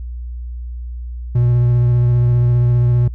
triangle tone with vibrato, 121 Hz, B2, 35 cents flat, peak -9 dBFS, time 1.35-3.08 s, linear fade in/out 5 ms, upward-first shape sine, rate 15 Hz, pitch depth 17 cents each way, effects noise-tail reverb RT60 0.1 s tail -20 dB re dry + added 60 Hz sine -24 dBFS peak until 3.14 s

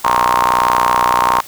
sawtooth ring-modulated tone, 61.3 Hz, B1, 12 cents flat, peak -4 dBFS, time 0.04-1.41 s, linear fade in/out 10 ms, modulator 999 Hz, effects white hiss -36 dBFS RMS until 1.47 s

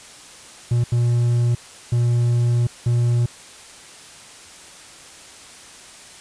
triangle tone bursts at uneven times, 119.8 Hz, A#2, 48 cents sharp, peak -13 dBFS, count 4, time 0.71-0.84 / 0.92-1.55 / 1.92-2.67 / 2.86-3.26 s, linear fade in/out 5 ms, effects white hiss -42 dBFS RMS until 6.2 s + resampled to 22050 Hz

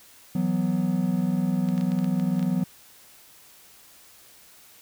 triangle chord, E suspended second, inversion none, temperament equal, 164.81 / 185 / 246.9 Hz, E3 / F#3 / B3, 0 / 0 / 0 cents, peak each -26 / -22 / -26 dBFS, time 0.35-2.64 s, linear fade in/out 5 ms
clicks, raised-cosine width 0.2 ms, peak -24 dBFS, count 9, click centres 1.688 / 1.779 / 1.811 / 1.919 / 1.989 / 2.044 / 2.198 / 2.394 / 2.428 s
effects white hiss -52 dBFS RMS until 4.81 s

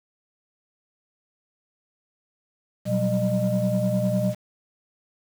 sine tone cluster, 121.7 / 184 / 193.9 / 608 Hz, B2 / F#3 / G3 / D#5, -25 / -9 / -19 / -40 cents, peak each -25 dBFS, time 2.85-4.35 s, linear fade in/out 50 ms, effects tanh soft clip ceiling -13 dBFS + 7-bit

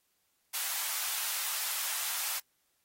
white high-pass noise, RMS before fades -34 dBFS, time 0.53-2.4 s, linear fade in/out 20 ms, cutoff 760 Hz, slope 24 dB/octave, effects white hiss -75 dBFS RMS until 2.84 s + AAC 48 kbps

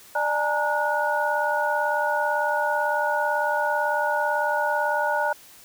sine tone cluster, 595 / 845 / 923 / 1457 Hz, D5 / G#5 / A#5 / F#6, +22 / +30 / -17 / -27 cents, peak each -26 / -28 / -26 / -26 dBFS, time 0.15-5.33 s, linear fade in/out 5 ms, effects white hiss -49 dBFS RMS until 5.64 s

